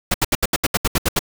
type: noise bursts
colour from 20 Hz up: pink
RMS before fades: -17 dBFS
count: 11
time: 0.11-1.192 s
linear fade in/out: 5 ms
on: 32 ms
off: 73 ms
effects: none